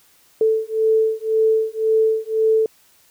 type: beating tone pair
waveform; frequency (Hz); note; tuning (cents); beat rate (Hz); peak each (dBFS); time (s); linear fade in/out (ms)
sine; 440 / 441.9; A4 / A4; 0 / +7; 1.9; -18; 0.41-2.66; 2
effects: white hiss -55 dBFS RMS until 3.1 s